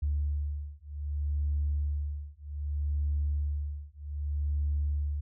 sine beating tone pair, 72.8 / 73.44 Hz, D2 / D2, -15 / +1 cents, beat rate 0.64 Hz, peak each -31 dBFS, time 0.02-5.21 s, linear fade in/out 10 ms, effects tanh soft clip ceiling -21 dBFS

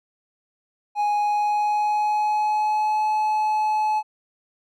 triangle tone with pitch glide, 830.6 to 856.9 Hz, G#5 to A5, 0 to -46 cents, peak -17 dBFS, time 0.95-4.03 s, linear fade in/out 50 ms, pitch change +54 cents, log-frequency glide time 1.18-3.06 s, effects none

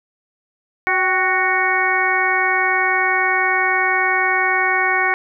harmonic tone with a mistuned harmonic, 370 Hz, F#4, in tune, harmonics 1 / 2 / 3 / 4 / 5 / 6, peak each -26 / -22 / -23 / -22 / -20 / -20 dBFS, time 0.87-5.14 s, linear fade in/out 0 ms, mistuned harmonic 2, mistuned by +60 cents, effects none

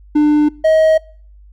triangle tone pair in turn, 298.9 / 633.3 Hz, D4 / D#5, +31 / +30 cents, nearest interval octave + minor second, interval 1299 cents, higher second, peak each -6 dBFS, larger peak neither, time 0.15-0.49 / 0.64-0.98 s, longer neither, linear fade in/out 10 ms, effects noise-tail reverb RT60 0.5 s tail -25 dB re dry + added 50 Hz sine -39 dBFS peak until 1.52 s

